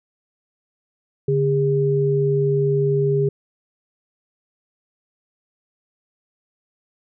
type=tone pair together; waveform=sine; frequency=143.3 / 405.3 Hz; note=D3 / G#4; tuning=-42 / -42 cents; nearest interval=octave + tritone; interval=1800 cents; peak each=-19 / -18 dBFS; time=1.28-3.29 s; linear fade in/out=5 ms; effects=none